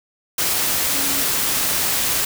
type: tone in noise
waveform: sine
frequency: 277.2 Hz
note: C#4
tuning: in tune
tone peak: -30 dBFS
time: 0.94-1.23 s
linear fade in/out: 5 ms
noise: white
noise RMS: -20 dBFS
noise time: 0.38-2.25 s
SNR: -13 dB
effects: none